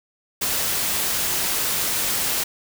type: noise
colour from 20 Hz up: white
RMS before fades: -23 dBFS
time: 0.41-2.44 s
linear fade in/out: 10 ms
effects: none